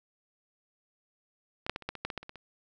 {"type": "clicks", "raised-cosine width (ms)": 0.3, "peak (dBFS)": [-21, -11, -19, -30, -17, -25, -16, -20, -18, -30, -26, -30], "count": 12, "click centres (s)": [1.665, 1.696, 1.761, 1.823, 1.89, 1.953, 2.05, 2.102, 2.177, 2.23, 2.294, 2.357], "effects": []}